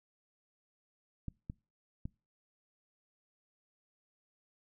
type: clicks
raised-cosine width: 5 ms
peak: -27 dBFS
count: 3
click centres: 1.283 / 1.499 / 2.055 s
effects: noise-tail reverb RT60 0.3 s tail -25 dB re dry